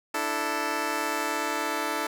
10% pulse chord, D suspended second, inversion none, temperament just, 293.7 / 330.4 / 440.5 Hz, D4 / E4 / A4, 0 / +4 / +2 cents, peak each -24 dBFS, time 0.14-2.07 s, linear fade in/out 5 ms, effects none

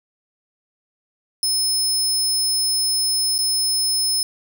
25% pulse tone with dropouts, 5200 Hz, E8, 24 cents flat, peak -13 dBFS, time 1.43-4.23 s, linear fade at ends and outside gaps 1 ms, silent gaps 3.381-3.388 s, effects none

